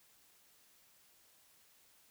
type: silence
effects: white hiss -67 dBFS RMS until 2.1 s